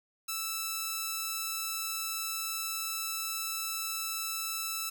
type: tone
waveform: 5% pulse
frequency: 1318.5 Hz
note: E6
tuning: in tune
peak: -21 dBFS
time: 0.28-4.9 s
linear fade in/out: 10 ms
effects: none